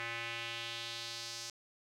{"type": "tone with band-pass filter sweep", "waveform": "square", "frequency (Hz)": 116.54, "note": "A#2", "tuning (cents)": 0, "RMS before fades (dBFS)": -42, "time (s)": [0, 1.5], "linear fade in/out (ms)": 0, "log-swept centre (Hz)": [2100, 5600], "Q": 2.2, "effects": []}